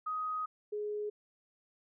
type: tone pair in turn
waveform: sine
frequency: 1254 / 418.5 Hz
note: D#6 / G#4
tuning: +13 / +13 cents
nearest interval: octave + perfect fifth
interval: 1900 cents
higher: first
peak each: -33 / -34 dBFS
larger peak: first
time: 0.06-0.46 / 0.72-1.1 s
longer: first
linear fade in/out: 10 ms
effects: none